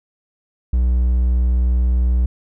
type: tone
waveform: triangle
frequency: 61.4 Hz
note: B1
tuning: 9 cents flat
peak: -11 dBFS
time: 0.73-2.26 s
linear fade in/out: 5 ms
effects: none